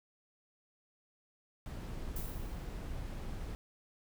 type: noise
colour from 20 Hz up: brown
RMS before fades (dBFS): -41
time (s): 1.66-3.55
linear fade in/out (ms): 0
type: noise with exponential decay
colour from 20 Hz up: violet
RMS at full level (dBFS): -43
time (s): 2.16-2.81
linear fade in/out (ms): 2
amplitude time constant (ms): 140
effects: none